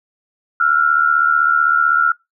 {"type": "tone pair together", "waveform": "sine", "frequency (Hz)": [1345, 1420.8], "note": ["E6", "F6"], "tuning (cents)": [34, 29], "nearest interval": "minor second", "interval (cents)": 95, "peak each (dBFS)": -14, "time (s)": [0.6, 2.12], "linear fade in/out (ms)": 5, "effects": ["noise-tail reverb RT60 0.2 s tail -24 dB re dry"]}